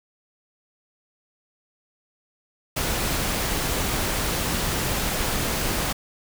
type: noise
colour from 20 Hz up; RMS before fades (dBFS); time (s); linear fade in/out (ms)
pink; -25; 2.76-5.93; 10
effects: none